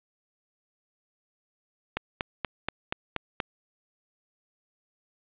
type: click train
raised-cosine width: 0.3 ms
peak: -11 dBFS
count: 7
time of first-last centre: 1.97-3.402 s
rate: 4.19 Hz
effects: resampled to 8000 Hz + 8-bit